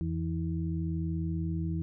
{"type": "tone cluster", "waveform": "sine", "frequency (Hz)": [85.2, 165.6, 321.7], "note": ["F2", "E3", "E4"], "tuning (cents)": [-42, 8, -42], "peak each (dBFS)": [-33, -32, -38], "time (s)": [0.01, 1.82], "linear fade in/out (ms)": 0, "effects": []}